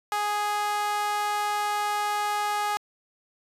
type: tone with high-pass filter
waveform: sawtooth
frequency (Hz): 415.3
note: G#4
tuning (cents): 0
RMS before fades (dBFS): -27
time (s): 0.12-2.77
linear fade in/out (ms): 0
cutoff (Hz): 950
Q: 3.8
effects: resampled to 32000 Hz